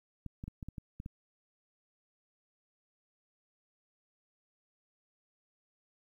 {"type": "clicks", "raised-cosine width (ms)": 5, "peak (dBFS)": -29, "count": 8, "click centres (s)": [0.263, 0.439, 0.48, 0.628, 0.686, 0.782, 1.001, 1.061], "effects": ["11-bit"]}